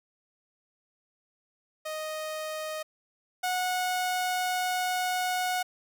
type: tone pair in turn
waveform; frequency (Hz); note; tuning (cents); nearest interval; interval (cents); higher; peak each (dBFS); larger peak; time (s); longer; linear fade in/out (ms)
sawtooth; 622.3 / 732; D#5 / F#5; 0 / -19; minor third; 281; second; -29 / -23; second; 1.85-2.83 / 3.43-5.63; second; 10
effects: none